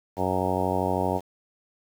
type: harmonic tone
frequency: 92.7 Hz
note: F#2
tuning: 4 cents sharp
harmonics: 1 / 2 / 3 / 4 / 5 / 6 / 7 / 8 / 9 / 10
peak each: -32 / -32 / -32 / -32 / -32 / -32 / -32 / -32 / -32 / -32 dBFS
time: 0.16-1.21 s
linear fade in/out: 50 ms
effects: 8-bit